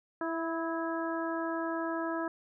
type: harmonic tone with a mistuned harmonic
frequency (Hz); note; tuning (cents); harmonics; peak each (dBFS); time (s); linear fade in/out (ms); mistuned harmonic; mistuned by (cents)
329.6; E4; 0; 1 / 2 / 3 / 4 / 5; -34 / -37 / -39 / -40 / -41; 0.21-2.28; 2; 4; -30
effects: none